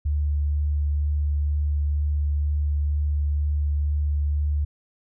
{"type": "tone with vibrato", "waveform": "sine", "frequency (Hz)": 73.42, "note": "D2", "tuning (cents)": 0, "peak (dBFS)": -20, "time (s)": [0.05, 4.65], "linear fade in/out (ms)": 10, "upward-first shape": "sine", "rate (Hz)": 2.1, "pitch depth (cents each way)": 10, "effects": []}